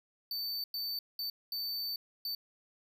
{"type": "tone bursts at uneven times", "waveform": "square", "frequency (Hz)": 4555, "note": "C#8", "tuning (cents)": 46, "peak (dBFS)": -35, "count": 5, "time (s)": [[0.31, 0.64], [0.74, 0.99], [1.19, 1.3], [1.52, 1.96], [2.25, 2.35]], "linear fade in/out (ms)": 2, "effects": []}